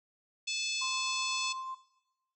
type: harmonic tone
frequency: 868 Hz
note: A5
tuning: 24 cents flat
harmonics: 3 / 4 / 5 / 6 / 7 / 8 / 9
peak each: -36 / -38 / -40 / -42 / -43 / -44 / -45 dBFS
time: 0.47-1.53 s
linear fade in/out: 10 ms
type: tone with tremolo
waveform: sine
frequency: 1046.5 Hz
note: C6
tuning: in tune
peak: -36 dBFS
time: 0.81-1.75 s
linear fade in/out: 10 ms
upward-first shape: sine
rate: 8.1 Hz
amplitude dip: 25%
effects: noise-tail reverb RT60 0.9 s tail -17 dB re dry